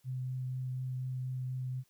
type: tone with vibrato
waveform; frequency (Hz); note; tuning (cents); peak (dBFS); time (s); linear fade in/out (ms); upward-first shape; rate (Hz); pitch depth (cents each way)
sine; 128.3; C3; -34; -34; 0.04-1.84; 50; triangle; 4.1; 10
effects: white hiss -72 dBFS RMS until 1.89 s